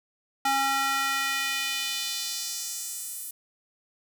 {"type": "tone with high-pass filter sweep", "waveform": "square", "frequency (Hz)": 272.5, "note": "C#4", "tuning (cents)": -29, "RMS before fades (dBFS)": -29, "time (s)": [0.45, 3.31], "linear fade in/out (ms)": 5, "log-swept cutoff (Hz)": [830, 11000], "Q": 1.5, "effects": []}